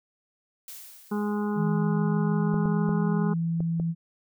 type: noise with exponential decay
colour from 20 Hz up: blue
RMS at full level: -40 dBFS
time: 0.68-1.93 s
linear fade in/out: 1 ms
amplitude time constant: 270 ms
type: harmonic tone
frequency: 207.7 Hz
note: G#3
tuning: in tune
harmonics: 1 / 2 / 4 / 5 / 6 / 7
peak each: -26 / -32 / -38 / -40 / -42 / -43 dBFS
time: 1.11-3.34 s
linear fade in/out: 10 ms
type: tone with pitch glide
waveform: sine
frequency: 161.3 to 166.31 Hz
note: E3 to E3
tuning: -37 to +16 cents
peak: -24 dBFS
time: 1.55-3.95 s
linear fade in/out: 50 ms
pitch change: +53 cents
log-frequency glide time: 2.22-3.08 s
type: clicks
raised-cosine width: 2 ms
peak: -22 dBFS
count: 5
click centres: 2.543 / 2.657 / 2.892 / 3.605 / 3.799 s
effects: none